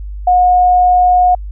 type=tone; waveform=sine; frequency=723 Hz; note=F#5; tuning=40 cents flat; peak=-6 dBFS; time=0.27-1.35 s; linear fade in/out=5 ms; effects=added 50 Hz sine -22 dBFS peak until 1.51 s